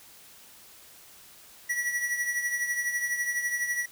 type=tone with tremolo; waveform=square; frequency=1938 Hz; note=B6; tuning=33 cents flat; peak=-25 dBFS; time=1.69-3.86 s; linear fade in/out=10 ms; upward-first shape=triangle; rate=12 Hz; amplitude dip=65%; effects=white hiss -52 dBFS RMS until 3.91 s